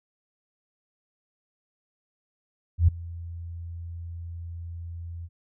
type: tone with ADSR envelope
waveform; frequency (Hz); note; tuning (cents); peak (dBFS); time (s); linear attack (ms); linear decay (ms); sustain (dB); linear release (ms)
sine; 84.8; E2; +50; -12; 2.78-5.29; 100; 8; -22; 45
effects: none